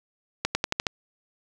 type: accelerating click train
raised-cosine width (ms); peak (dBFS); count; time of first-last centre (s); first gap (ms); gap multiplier
0.2; -6; 6; 0.45-0.868; 100; 0.91
effects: none